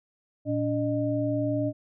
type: tone cluster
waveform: sine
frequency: 116.3 / 288.5 / 611 Hz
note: A#2 / D4 / D#5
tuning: -4 / -31 / -32 cents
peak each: -30 / -27 / -29 dBFS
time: 0.45-1.73 s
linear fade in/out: 50 ms
effects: none